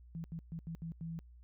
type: tone bursts at uneven times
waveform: sine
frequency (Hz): 164.81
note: E3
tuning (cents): 0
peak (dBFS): -39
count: 6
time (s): 0.15-0.24 / 0.32-0.39 / 0.52-0.59 / 0.67-0.75 / 0.82-0.92 / 1.01-1.19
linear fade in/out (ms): 0
effects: added 60 Hz sine -54 dBFS peak until 1.43 s